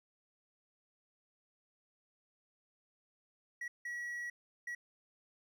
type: tone bursts at uneven times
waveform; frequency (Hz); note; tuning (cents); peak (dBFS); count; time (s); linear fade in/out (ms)
triangle; 1924; B6; -46; -37; 3; 3.61-3.68 / 3.85-4.3 / 4.67-4.75; 5
effects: none